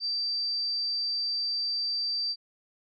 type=tone; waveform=sine; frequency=4668 Hz; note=D8; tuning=11 cents flat; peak=-27 dBFS; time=0-2.36 s; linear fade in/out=50 ms; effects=none